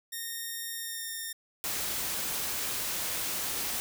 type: tone with pitch glide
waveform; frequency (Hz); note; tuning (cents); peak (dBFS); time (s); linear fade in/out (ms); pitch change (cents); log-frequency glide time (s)
5% pulse; 1842 to 1824; A#6 to A#6; -21 to -38; -25; 0.12-1.33; 10; -17; 0.71-1.12
type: noise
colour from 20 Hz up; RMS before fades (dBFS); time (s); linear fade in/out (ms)
white; -33; 1.64-3.8; 0
effects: none